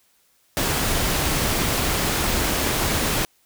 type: noise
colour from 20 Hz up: pink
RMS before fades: -22 dBFS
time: 0.57-3.25 s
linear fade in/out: 0 ms
effects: white hiss -62 dBFS RMS until 3.45 s